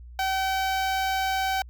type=tone with notch filter; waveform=sawtooth; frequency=766 Hz; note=G5; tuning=40 cents flat; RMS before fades=-26 dBFS; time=0.19-1.62 s; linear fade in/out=2 ms; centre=9300 Hz; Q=1.2; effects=added 60 Hz sine -41 dBFS peak until 1.69 s